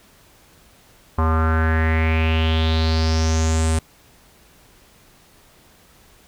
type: tone with low-pass filter sweep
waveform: square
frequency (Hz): 80.2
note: E2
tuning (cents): -47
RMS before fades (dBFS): -18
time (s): 1.18-3.79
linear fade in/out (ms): 5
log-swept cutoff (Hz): 1100 to 8900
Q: 5.3
effects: pink hiss -52 dBFS RMS until 6.27 s